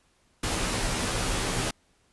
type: noise with comb filter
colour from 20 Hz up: pink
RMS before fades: -28 dBFS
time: 0.43-1.71 s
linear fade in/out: 5 ms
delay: 14 ms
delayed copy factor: -0.7
effects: pink hiss -66 dBFS RMS until 2.12 s + resampled to 24000 Hz